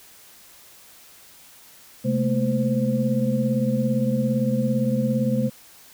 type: tone cluster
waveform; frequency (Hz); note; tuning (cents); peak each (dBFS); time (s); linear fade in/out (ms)
sine; 131.3 / 215 / 232.6 / 518; C3 / A3 / A#3 / C5; +6 / -40 / -4 / -17; -25 / -23 / -25 / -27; 2.04-5.5; 20
effects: white hiss -49 dBFS RMS until 5.93 s